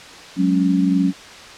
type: chord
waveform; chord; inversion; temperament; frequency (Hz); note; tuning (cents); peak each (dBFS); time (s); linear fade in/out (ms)
sine; F# suspended second; none; just; 185 / 208.1 / 277.5; F#3 / G#3 / C#4; 0 / +4 / +2; -17 / -23 / -17; 0.36-1.13; 50
effects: white hiss -38 dBFS RMS until 1.57 s + low-pass 5000 Hz 12 dB/octave